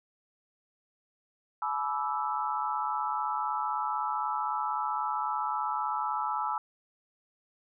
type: chord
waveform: sine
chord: E dominant seventh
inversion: first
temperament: equal with one note detuned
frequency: 852 / 987.8 / 1174.7 / 1318.5 Hz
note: G#5 / B5 / D6 / E6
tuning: +44 / 0 / 0 / 0 cents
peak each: -33 / -34 / -38 / -33 dBFS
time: 1.62-6.58 s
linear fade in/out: 2 ms
effects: none